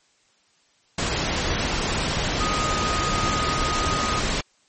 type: tone in noise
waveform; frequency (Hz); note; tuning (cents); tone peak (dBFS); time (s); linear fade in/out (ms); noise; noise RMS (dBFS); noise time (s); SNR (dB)
sine; 1246; D#6; +2; -25; 2.4-4.2; 5; pink; -24; 0.98-4.41; -4
effects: white hiss -62 dBFS RMS until 4.68 s + MP3 32 kbps